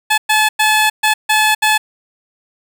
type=tone bursts at uneven times; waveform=15% pulse; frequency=861 Hz; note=A5; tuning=38 cents flat; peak=-4 dBFS; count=6; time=0.1-0.18 / 0.29-0.49 / 0.59-0.9 / 1.03-1.14 / 1.29-1.55 / 1.62-1.78 s; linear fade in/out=10 ms; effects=none